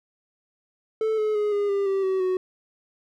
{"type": "tone with pitch steps", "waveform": "triangle", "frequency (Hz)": [439.1, 428.6, 418.3, 408.3, 398.5, 388.9, 379.6, 370.5], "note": ["A4", "A4", "G#4", "G#4", "G4", "G4", "F#4", "F#4"], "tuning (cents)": [-4, -45, 12, -29, 28, -14, 44, 2], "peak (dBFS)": -19, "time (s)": [1.01, 2.37], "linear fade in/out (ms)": 2, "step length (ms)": 170, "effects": []}